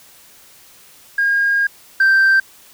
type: tone pair in turn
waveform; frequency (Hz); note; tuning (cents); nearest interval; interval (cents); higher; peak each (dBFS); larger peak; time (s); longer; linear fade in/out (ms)
sine; 1623 / 1566.4; G#6 / G6; -40 / -2; minor second; 62; first; -12 / -7; second; 1.18-1.67 / 2-2.4; first; 5
effects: tanh soft clip ceiling -8 dBFS + white hiss -46 dBFS RMS until 2.73 s